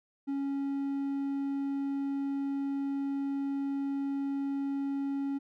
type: tone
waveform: triangle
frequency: 277.2 Hz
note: C#4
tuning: in tune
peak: -28 dBFS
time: 0.27-5.39 s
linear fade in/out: 20 ms
effects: none